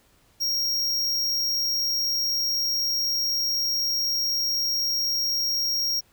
square tone, 5588 Hz, F8, in tune, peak -23 dBFS, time 0.4-6.01 s, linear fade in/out 20 ms, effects pink hiss -61 dBFS RMS until 6.12 s

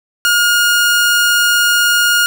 sawtooth tone, 1427 Hz, F6, 37 cents sharp, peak -6 dBFS, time 0.25-2.26 s, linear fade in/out 0 ms, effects none

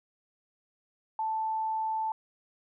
sine tone, 880 Hz, A5, in tune, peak -28 dBFS, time 1.19-2.12 s, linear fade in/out 2 ms, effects none

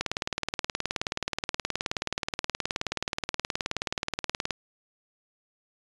click train, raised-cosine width 0.2 ms, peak -10 dBFS, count 86, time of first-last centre 0.01-4.507 s, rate 18.9 Hz, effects resampled to 22050 Hz

